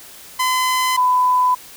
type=tone pair in turn; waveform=sawtooth / sine; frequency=1019 / 1001.5 Hz; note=C6 / B5; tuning=-46 / +24 cents; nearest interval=unison; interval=30 cents; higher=first; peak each=-12 / -12 dBFS; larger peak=neither; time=0.39-0.97 / 0.97-1.55 s; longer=neither; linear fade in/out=10 ms; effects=white hiss -40 dBFS RMS until 1.76 s